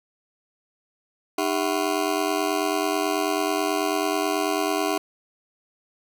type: ring-modulated tone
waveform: 20% pulse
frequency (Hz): 352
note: F4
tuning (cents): +14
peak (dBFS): -14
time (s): 1.38-4.98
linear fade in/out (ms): 5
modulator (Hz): 44.6
effects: none